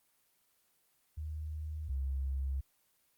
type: tone pair in turn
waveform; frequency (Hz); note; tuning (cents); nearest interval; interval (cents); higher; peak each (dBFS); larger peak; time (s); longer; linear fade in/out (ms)
sine; 77 / 67.38; D#2 / C#2; -17 / -49; major second; 232; first; -37 / -32; second; 1.17-1.89 / 1.89-2.61; neither; 10
effects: white hiss -73 dBFS RMS until 3.17 s + Opus 24 kbps